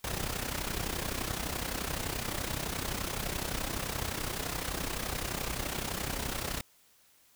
pink noise with amplitude modulation, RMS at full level -32 dBFS, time 0.04-6.61 s, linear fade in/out 2 ms, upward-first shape sine, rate 31.7 Hz, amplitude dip 70%, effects white hiss -64 dBFS RMS until 7.35 s

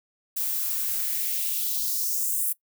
violet noise with high-pass filter sweep, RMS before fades -27 dBFS, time 0.36-2.53 s, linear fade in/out 10 ms, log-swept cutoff 650 to 10000 Hz, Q 2.1, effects noise-tail reverb RT60 0.1 s tail -20 dB re dry

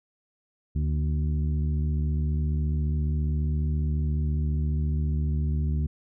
harmonic tone with a mistuned harmonic, 74.6 Hz, D2, 28 cents sharp, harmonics 1 / 2 / 3 / 4 / 5, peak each -24 / -29 / -36 / -46 / -47 dBFS, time 0.75-5.87 s, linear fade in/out 10 ms, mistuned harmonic 3, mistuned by +43 cents, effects none

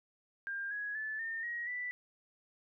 sine tone with pitch steps, 1600 / 1668.9 / 1740.8 / 1815.8 / 1894 / 1975.5 Hz, G6 / G#6 / A6 / A#6 / A#6 / B6, +35 / +8 / -19 / -46 / +27 / 0 cents, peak -36 dBFS, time 0.47-1.91 s, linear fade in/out 0 ms, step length 240 ms, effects none

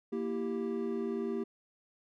triangle chord, E diminished, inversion second, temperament equal with one note detuned, 233.1 / 331.2 / 392 Hz, Bb3 / E4 / G4, 0 / +8 / 0 cents, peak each -34 / -38 / -33 dBFS, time 0.12-1.44 s, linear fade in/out 10 ms, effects none

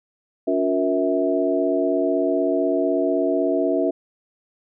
sine tone cluster, 283.8 / 359.8 / 468.6 / 650 Hz, C#4 / F#4 / A#4 / E5, +41 / -48 / +9 / -24 cents, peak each -23 / -23 / -26 / -22 dBFS, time 0.47-3.91 s, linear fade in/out 10 ms, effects none

